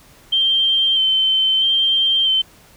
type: tone with vibrato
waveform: sine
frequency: 3121 Hz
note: G7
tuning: 8 cents flat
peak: -13 dBFS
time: 0.32-2.42 s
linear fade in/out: 10 ms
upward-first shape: square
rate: 0.77 Hz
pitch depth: 19 cents each way
effects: pink hiss -48 dBFS RMS until 2.76 s